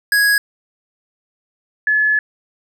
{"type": "tone pair in turn", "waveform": ["square", "sine"], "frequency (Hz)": [1662, 1713.7], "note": ["G#6", "A6"], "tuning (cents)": [1, -46], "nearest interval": "minor second", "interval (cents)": 53, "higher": "second", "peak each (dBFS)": -12, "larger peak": "neither", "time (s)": [[0.12, 0.38], [1.87, 2.19]], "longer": "second", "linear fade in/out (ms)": 2, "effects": []}